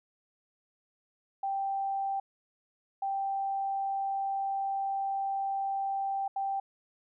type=tone bursts at uneven times; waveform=sine; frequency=784 Hz; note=G5; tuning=in tune; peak=-29 dBFS; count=3; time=1.43-2.2 / 3.02-6.28 / 6.36-6.6 s; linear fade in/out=5 ms; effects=none